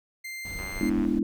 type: tone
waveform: 40% pulse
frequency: 2093 Hz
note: C7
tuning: in tune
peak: -34 dBFS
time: 0.24-0.9 s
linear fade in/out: 10 ms
type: noise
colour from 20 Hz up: brown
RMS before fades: -38 dBFS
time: 0.45-1.19 s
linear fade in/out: 2 ms
type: click train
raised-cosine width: 0.5 ms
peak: -26 dBFS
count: 45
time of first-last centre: 0.59-1.051 s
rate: 95.4 Hz
type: chord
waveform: sine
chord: E dominant seventh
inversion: first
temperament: equal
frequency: 207.7 / 246.9 / 293.7 / 329.6 Hz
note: G#3 / B3 / D4 / E4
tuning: 0 / 0 / 0 / 0 cents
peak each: -28 dBFS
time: 0.81-1.23 s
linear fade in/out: 2 ms
effects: none